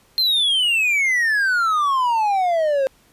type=exponential sweep; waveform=triangle; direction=down; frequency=4203 to 524 Hz; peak=-14 dBFS; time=0.18-2.87 s; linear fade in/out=0 ms; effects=pink hiss -56 dBFS RMS until 3.12 s + resampled to 32000 Hz